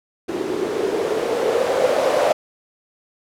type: noise with low-pass filter sweep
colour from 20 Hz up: violet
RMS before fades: -20 dBFS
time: 0.28-2.33 s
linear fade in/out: 10 ms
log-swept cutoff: 340 to 600 Hz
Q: 5.4
effects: none